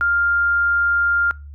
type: tone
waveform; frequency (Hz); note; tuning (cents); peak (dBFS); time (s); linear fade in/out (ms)
sine; 1400; F6; +4; -15; 0.01-1.31; 0
effects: noise-tail reverb RT60 0.3 s tail -24 dB re dry + added 72 Hz sine -34 dBFS peak until 1.54 s